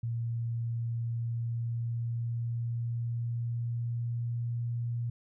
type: tone with pitch glide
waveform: sine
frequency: 116.54 to 118.51 Hz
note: A#2 to A#2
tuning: 0 to +29 cents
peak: -30 dBFS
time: 0.03-5.1 s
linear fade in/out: 5 ms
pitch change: +29 cents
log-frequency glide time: 1.01-4.57 s
effects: none